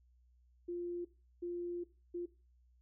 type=tone bursts at uneven times; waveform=sine; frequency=349.2 Hz; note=F4; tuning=in tune; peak=-37 dBFS; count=3; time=0.68-1.05 / 1.42-1.84 / 2.14-2.26 s; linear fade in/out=10 ms; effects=noise-tail reverb RT60 0.3 s tail -17 dB re dry + added 61 Hz sine -65 dBFS peak until 2.81 s